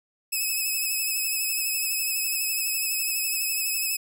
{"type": "tone with vibrato", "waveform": "5% pulse", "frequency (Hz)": 2575, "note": "E7", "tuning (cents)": -41, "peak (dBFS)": -16, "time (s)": [0.32, 3.97], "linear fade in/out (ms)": 10, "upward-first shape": "triangle", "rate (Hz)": 12, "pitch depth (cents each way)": 40, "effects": []}